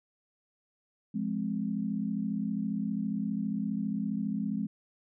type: chord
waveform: sine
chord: F minor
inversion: none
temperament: just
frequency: 174.61 / 209.5 / 261.9 Hz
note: F3 / Ab3 / C4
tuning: 0 / +15 / +2 cents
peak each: -36 / -31 / -36 dBFS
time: 1.14-4.67 s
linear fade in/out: 10 ms
effects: none